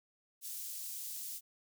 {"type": "high-pass noise", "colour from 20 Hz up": "white", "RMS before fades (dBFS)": -43, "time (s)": [0.41, 1.41], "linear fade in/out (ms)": 50, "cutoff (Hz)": 5700, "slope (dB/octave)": 12, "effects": []}